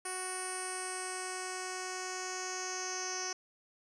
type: tone with low-pass filter sweep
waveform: 10% pulse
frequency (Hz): 370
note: F#4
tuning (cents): 0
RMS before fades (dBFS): -39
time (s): 0.05-3.33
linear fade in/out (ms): 5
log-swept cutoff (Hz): 9600 to 6000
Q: 8.4
effects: none